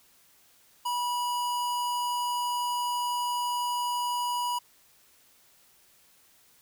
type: tone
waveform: square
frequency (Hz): 974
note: B5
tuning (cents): -24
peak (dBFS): -28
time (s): 0.85-4.59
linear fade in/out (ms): 10
effects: white hiss -61 dBFS RMS until 6.61 s